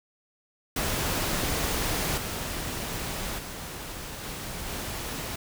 pink noise with level steps, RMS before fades -28 / -33 / -38 / -36 / -34 dBFS, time 0.76-5.36 s, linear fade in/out 5 ms, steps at 2.17 / 3.38 / 4.23 / 4.66 s, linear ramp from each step 10 ms, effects none

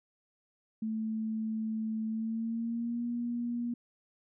sine tone with pitch glide, 220 to 238.5 Hz, A3 to A#3, 0 to +40 cents, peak -31 dBFS, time 0.82-3.74 s, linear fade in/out 5 ms, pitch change +140 cents, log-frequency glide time 2.07-3.05 s, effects none

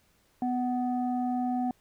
sine tone pair together, 248.9 / 746 Hz, B3 / F#5, +14 / +14 cents, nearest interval octave + perfect fifth, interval 1900 cents, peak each -27 / -30 dBFS, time 0.42-1.71 s, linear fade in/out 2 ms, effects tanh soft clip ceiling -20 dBFS + pink hiss -67 dBFS RMS until 1.8 s

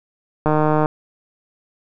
click train, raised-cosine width 1 ms, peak -4 dBFS, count 62, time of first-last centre 0.46-0.859 s, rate 153 Hz, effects none

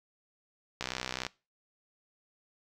click train, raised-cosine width 0.2 ms, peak -16 dBFS, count 30, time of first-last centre 0.81-1.266 s, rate 63.6 Hz, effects noise-tail reverb RT60 0.3 s tail -22 dB re dry

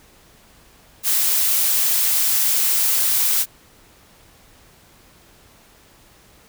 blue noise, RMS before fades -18 dBFS, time 1.03-3.46 s, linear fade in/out 50 ms, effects pink hiss -51 dBFS RMS until 6.48 s

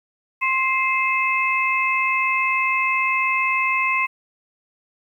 sine tone cluster, 1057 / 2099 / 2598 Hz, C6 / C7 / E7, +17 / +5 / -26 cents, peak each -22 dBFS, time 0.41-4.07 s, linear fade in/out 20 ms, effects 9-bit

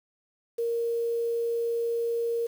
sine tone with quantisation, 466.2 Hz, A#4, in tune, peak -25 dBFS, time 0.58-2.47 s, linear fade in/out 10 ms, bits 8, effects none

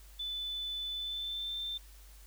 sine tone with pitch glide, 3500 to 3567 Hz, A7 to A7, -10 to +23 cents, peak -35 dBFS, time 0.19-1.78 s, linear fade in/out 10 ms, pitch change +33 cents, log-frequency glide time 0.92-1.58 s, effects added 50 Hz sine -52 dBFS peak until 2.26 s + white hiss -60 dBFS RMS until 2.26 s

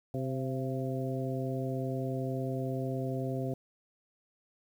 harmonic tone with a mistuned harmonic, 130.81 Hz, C3, in tune, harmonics 1 / 2 / 3 / 4 / 5, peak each -34 / -37 / -39 / -40 / -41 dBFS, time 0.14-3.54 s, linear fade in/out 2 ms, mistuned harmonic 5, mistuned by +47 cents, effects 10-bit

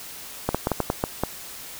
clicks, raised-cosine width 1 ms, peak -7 dBFS, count 8, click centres 0.49 / 0.546 / 0.671 / 0.717 / 0.803 / 0.901 / 1.039 / 1.236 s, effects white hiss -39 dBFS RMS until 1.79 s

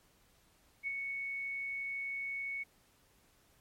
sine tone with ADSR envelope, 2217 Hz, C#7, in tune, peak -32 dBFS, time 0.83-2.64 s, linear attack 44 ms, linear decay 17 ms, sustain -4 dB, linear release 17 ms, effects pink hiss -68 dBFS RMS until 3.6 s + MP3 64 kbps

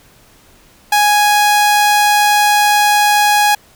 sawtooth tone, 830.6 Hz, G#5, in tune, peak -5 dBFS, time 0.92-3.55 s, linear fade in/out 5 ms, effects pink hiss -47 dBFS RMS until 3.75 s

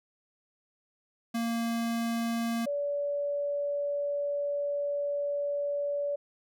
square / sine tone pair in turn, 231.4 / 574.2 Hz, A#3 / D5, -13 / -39 cents, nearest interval octave + major third, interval 1574 cents, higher second, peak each -29 / -28 dBFS, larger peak second, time 1.34-2.66 / 2.66-6.16 s, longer second, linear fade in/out 10 ms, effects none

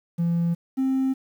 triangle tone pair in turn, 170 / 264.6 Hz, F3 / C4, -46 / +20 cents, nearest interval minor sixth, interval 766 cents, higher second, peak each -17 dBFS, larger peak neither, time 0.18-0.55 / 0.77-1.14 s, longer neither, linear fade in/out 20 ms, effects tanh soft clip ceiling -15 dBFS + 9-bit

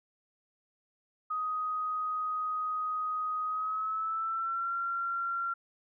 sine tone with pitch glide, 1252 to 1373.2 Hz, D#6 to F6, +10 to -30 cents, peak -30 dBFS, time 1.3-5.54 s, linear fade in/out 10 ms, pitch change +160 cents, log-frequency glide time 3.45-4.73 s, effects none

